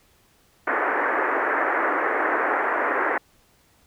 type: band-pass noise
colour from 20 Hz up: white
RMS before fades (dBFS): -23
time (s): 0.67-3.18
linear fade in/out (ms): 5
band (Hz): 290 to 1900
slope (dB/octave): 48
effects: pink hiss -60 dBFS RMS until 3.86 s